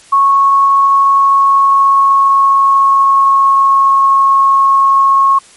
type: tone with pitch glide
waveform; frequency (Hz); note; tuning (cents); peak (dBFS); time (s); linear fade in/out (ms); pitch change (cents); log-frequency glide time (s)
sine; 1102 to 1091.9; C#6 to C#6; -11 to -26; -5; 0.12-5.39; 10; -15; 1.03-4.05
effects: white hiss -41 dBFS RMS until 5.56 s + MP3 48 kbps